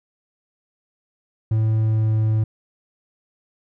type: tone with pitch glide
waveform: triangle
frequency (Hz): 110 to 109.3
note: A2 to A2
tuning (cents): 0 to -11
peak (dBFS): -14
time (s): 1.51-2.44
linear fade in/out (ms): 5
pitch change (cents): -11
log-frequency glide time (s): 1.79-2.13
effects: none